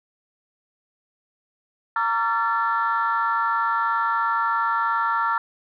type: tone cluster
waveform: sine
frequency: 920 / 1141 / 1363 / 1750 Hz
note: A#5 / C#6 / F6 / A6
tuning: -23 / +50 / -43 / -10 cents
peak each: -24 / -27 / -22 / -29 dBFS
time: 1.96-5.38 s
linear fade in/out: 2 ms
effects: tanh soft clip ceiling -11 dBFS